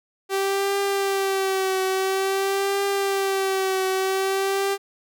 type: tone with vibrato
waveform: sawtooth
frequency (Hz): 387.9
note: G4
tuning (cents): -18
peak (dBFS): -17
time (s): 0.29-4.78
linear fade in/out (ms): 50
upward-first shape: triangle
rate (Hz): 0.49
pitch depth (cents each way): 47
effects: none